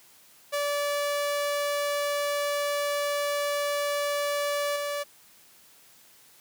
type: tone with level steps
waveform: sawtooth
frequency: 578 Hz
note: D5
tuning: 28 cents flat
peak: -22 / -25 dBFS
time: 0.52-5.04 s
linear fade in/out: 20 ms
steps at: 4.76 s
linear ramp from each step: 2 ms
effects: white hiss -56 dBFS RMS until 6.4 s + high-pass 80 Hz 12 dB/octave